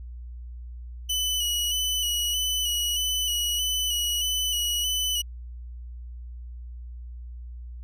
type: tone with vibrato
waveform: sawtooth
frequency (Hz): 2960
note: F#7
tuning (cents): 0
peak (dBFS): -21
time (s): 1.09-5.22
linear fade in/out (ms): 10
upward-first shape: square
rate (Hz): 1.6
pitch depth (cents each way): 26
effects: added 60 Hz sine -36 dBFS peak until 7.83 s